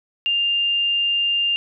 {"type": "tone", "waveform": "sine", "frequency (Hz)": 2800, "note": "F7", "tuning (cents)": 4, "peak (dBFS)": -17, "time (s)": [0.26, 1.56], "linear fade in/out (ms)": 0, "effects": []}